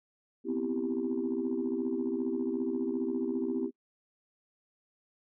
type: chord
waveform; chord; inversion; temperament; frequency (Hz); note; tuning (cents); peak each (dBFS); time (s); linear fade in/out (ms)
sine; C major seventh; third; equal; 246.9 / 261.6 / 329.6 / 392; B3 / C4 / E4 / G4; 0 / 0 / 0 / 0; -34; 0.44-3.71; 50
effects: noise-tail reverb RT60 0.1 s tail -22 dB re dry + tanh soft clip ceiling -22 dBFS